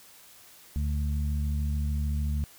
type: harmonic tone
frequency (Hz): 73.42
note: D2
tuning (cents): 0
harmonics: 1 / 2 / 3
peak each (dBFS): -26 / -35 / -38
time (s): 0.76-2.44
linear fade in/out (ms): 0
effects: white hiss -53 dBFS RMS until 2.58 s